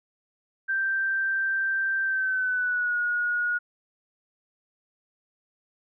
sine tone with pitch glide, 1568 to 1446.2 Hz, G6 to F#6, 0 to -40 cents, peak -23 dBFS, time 0.68-3.59 s, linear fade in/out 20 ms, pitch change -140 cents, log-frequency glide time 2.03-2.97 s, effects none

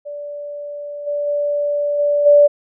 sine tone with level steps, 582 Hz, D5, 16 cents flat, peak -26 / -18 / -16 / -13 / -6 dBFS, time 0.05-2.48 s, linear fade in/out 20 ms, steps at 1.06 / 1.26 / 1.98 / 2.25 s, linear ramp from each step 20 ms, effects none

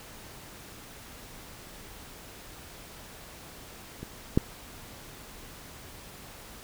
clicks, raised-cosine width 3 ms, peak -25 / -7 dBFS, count 2, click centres 4.03 / 4.375 s, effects pink hiss -47 dBFS RMS until 6.63 s

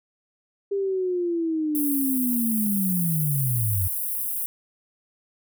sine linear sweep, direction down, 401.8 to 88.5 Hz, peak -22 dBFS, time 0.71-3.88 s, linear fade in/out 10 ms
white high-pass noise, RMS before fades -28 dBFS, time 1.75-4.46 s, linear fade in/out 0 ms, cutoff 9700 Hz, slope 48 dB/octave
effects none

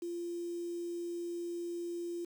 sine tone with quantisation, 345 Hz, F4, 21 cents flat, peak -36 dBFS, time 0.02-2.25 s, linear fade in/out 5 ms, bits 9, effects none

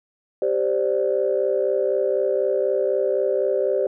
sine chord, G suspended fourth, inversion none, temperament equal, 392 / 523.3 / 587.3 Hz, G4 / C5 / D5, 0 / 0 / 0 cents, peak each -22 / -22 / -23 dBFS, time 0.42-3.87 s, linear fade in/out 2 ms, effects tanh soft clip ceiling -9 dBFS

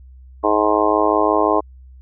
harmonic tone, 105.7 Hz, G#2, 31 cents sharp, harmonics 3 / 4 / 5 / 6 / 7 / 8 / 9 / 10, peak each -21 / -20 / -24 / -20 / -24 / -23 / -24 / -20 dBFS, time 0.43-1.61 s, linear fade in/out 20 ms, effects added 64 Hz sine -39 dBFS peak until 2.01 s

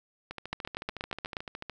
two click trains, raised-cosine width 0.3 ms, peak -22 / -16 dBFS, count 20 / 8, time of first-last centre 0.31-1.697 / 0.53-1.368 s, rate 13.7 / 8.35 Hz, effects none

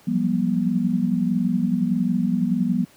sine tone cluster, 174.2 / 184.4 / 195.8 / 240.7 Hz, F3 / F#3 / G3 / B3, -4 / -6 / -2 / -44 cents, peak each -24 / -30 / -23 / -22 dBFS, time 0.07-2.85 s, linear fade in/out 10 ms, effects pink hiss -53 dBFS RMS until 2.96 s + high-pass 100 Hz 12 dB/octave

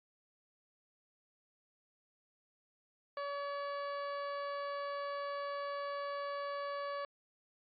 harmonic tone, 568 Hz, C#5, 42 cents sharp, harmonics 1 / 2 / 3 / 4 / 5 / 6 / 7 / 8, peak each -40 / -41 / -49 / -56 / -59 / -61 / -62 / -57 dBFS, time 3.17-7.05 s, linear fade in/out 2 ms, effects AAC 64 kbps

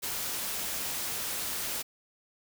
white noise, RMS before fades -34 dBFS, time 0.02-1.83 s, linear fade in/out 20 ms, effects none

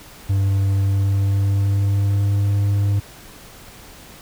triangle tone with pitch glide, 98 to 100.87 Hz, G2 to G2, 0 to +50 cents, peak -13 dBFS, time 0.29-3 s, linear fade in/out 10 ms, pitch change +50 cents, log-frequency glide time 0.77-2.54 s, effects pink hiss -42 dBFS RMS until 4.21 s

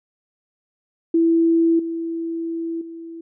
sine tone with level steps, 331.2 Hz, E4, 8 cents sharp, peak -13 / -23 / -32 dBFS, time 1.14-3.21 s, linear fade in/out 5 ms, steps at 1.79 / 2.81 s, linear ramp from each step 5 ms, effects none

